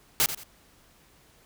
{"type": "noise with echo", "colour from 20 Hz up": "white", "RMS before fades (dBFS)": -22, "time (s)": [0.2, 0.26], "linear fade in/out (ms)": 0, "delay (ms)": 87, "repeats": 2, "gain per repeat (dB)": -11, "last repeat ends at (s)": 0.434, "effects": ["pink hiss -59 dBFS RMS until 1.45 s"]}